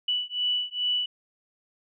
sine beating tone pair, 2960 / 2962.4 Hz, F#7 / F#7, 0 / +1 cents, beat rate 2.4 Hz, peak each -28 dBFS, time 0.08-1.06 s, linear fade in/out 5 ms, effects none

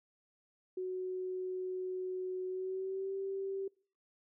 sine tone with pitch glide, 370 to 388.8 Hz, F#4 to G4, 0 to -14 cents, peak -35 dBFS, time 0.77-3.68 s, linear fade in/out 5 ms, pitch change +86 cents, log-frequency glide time 2.47-3.14 s, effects noise-tail reverb RT60 0.5 s tail -26 dB re dry

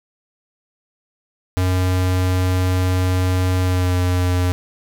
square tone with pitch glide, 91.9 to 90.11 Hz, F#2 to F#2, -11 to -45 cents, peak -16 dBFS, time 1.57-4.52 s, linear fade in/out 0 ms, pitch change -34 cents, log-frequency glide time 3.62-3.97 s, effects none

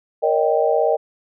sine chord, Eb dominant seventh, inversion second, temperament equal with one note detuned, 466.2 / 565.4 / 622.3 / 784 Hz, Bb4 / Db5 / Eb5 / G5, 0 / +34 / 0 / 0 cents, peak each -19 / -22 / -19 / -22 dBFS, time 0.22-0.97 s, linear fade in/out 20 ms, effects none

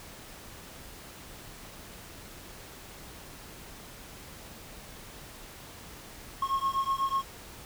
triangle beating tone pair, 1080 / 1088.1 Hz, C#6 / C#6, -45 / -33 cents, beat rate 8.1 Hz, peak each -28 dBFS, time 6.42-7.23 s, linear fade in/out 5 ms, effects pink hiss -47 dBFS RMS until 7.65 s

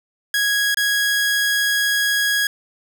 sawtooth tone with dropouts, 1656 Hz, G#6, 5 cents flat, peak -13 dBFS, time 0.34-2.47 s, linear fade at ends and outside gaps 2 ms, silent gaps 0.745-0.771 s, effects none

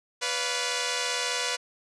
5% pulse chord, B diminished, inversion none, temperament equal with one note detuned, 493.9 / 572.3 / 698.5 Hz, B4 / D5 / F5, 0 / -45 / 0 cents, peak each -17 / -22 / -22 dBFS, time 0.21-1.57 s, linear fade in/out 20 ms, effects resampled to 24000 Hz

